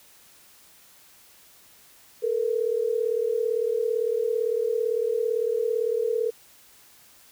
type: tone pair together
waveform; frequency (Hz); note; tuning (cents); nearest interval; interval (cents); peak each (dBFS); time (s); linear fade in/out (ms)
sine; 440 / 477.8; A4 / A#4; 0 / +43; minor second; 143; -25; 2.22-6.31; 20
effects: white hiss -54 dBFS RMS until 7.31 s